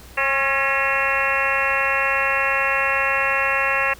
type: harmonic tone with a mistuned harmonic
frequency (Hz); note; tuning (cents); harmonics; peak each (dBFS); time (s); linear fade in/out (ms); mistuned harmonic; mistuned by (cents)
271.6; C#4; -35; 2 / 3 / 4 / 5 / 6 / 7 / 8 / 9 / 10; -27 / -30 / -25 / -29 / -25 / -25 / -27 / -29 / -24; 0.17-3.94; 10; 6; +47
effects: added 60 Hz sine -45 dBFS peak until 3.99 s + pink hiss -45 dBFS RMS until 3.99 s